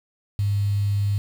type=tone with quantisation; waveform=sine; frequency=101.3 Hz; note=G#2; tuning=43 cents flat; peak=-19 dBFS; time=0.39-1.18 s; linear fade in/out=0 ms; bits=7; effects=none